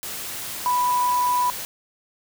sine tone in noise, 987.8 Hz, B5, in tune, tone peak -18 dBFS, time 0.66-1.5 s, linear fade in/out 0 ms, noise white, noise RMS -32 dBFS, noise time 0.03-1.65 s, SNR +11 dB, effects none

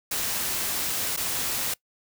white noise with dropouts, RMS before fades -28 dBFS, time 0.11-1.74 s, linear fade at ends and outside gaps 5 ms, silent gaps 1.164-1.173 s, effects noise-tail reverb RT60 0.1 s tail -22 dB re dry

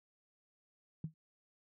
sine tone with exponential decay, 158.3 Hz, D#3, 30 cents sharp, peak -33 dBFS, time 1.04-1.14 s, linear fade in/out 2 ms, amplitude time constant 20 ms, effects high-pass 60 Hz 12 dB/octave

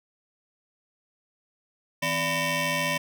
15% pulse ring-modulated tone, 419.1 Hz, G#4, 16 cents sharp, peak -15 dBFS, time 2.02-2.98 s, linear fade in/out 10 ms, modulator 1420 Hz, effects none

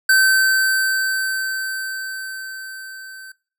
square tone with level ramp, 1543 Hz, G6, 28 cents flat, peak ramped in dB -11 to -36 dBFS, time 0.09-3.32 s, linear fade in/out 5 ms, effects noise-tail reverb RT60 0.4 s tail -23 dB re dry

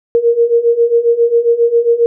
sine beating tone pair, 464.1 / 471.5 Hz, A#4 / A#4, -8 / +20 cents, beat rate 7.4 Hz, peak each -13 / -10 dBFS, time 0.15-2.06 s, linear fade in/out 0 ms, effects none

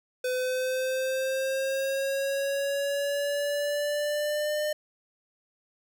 square linear sweep, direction up, 504 to 605 Hz, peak -27 dBFS, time 0.24-4.73 s, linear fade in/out 5 ms, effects none

